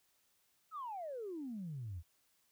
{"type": "exponential sweep", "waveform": "sine", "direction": "down", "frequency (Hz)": [1336, 77.78], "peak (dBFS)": -40, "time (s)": [0.71, 2.03], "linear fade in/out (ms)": 50, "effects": ["tanh soft clip ceiling -36 dBFS", "white hiss -75 dBFS RMS until 2.51 s"]}